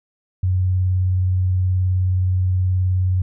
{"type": "tone with vibrato", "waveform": "sine", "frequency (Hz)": 92.2, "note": "F#2", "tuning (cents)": -6, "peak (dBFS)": -15, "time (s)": [0.43, 3.22], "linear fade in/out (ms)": 5, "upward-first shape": "triangle", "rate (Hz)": 19, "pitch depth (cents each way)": 22, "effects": []}